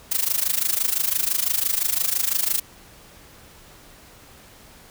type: noise with amplitude modulation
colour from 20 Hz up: blue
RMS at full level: -19 dBFS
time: 0.11-2.6 s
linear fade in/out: 10 ms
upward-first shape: sine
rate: 25.9 Hz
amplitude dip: 85%
effects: pink hiss -48 dBFS RMS until 4.9 s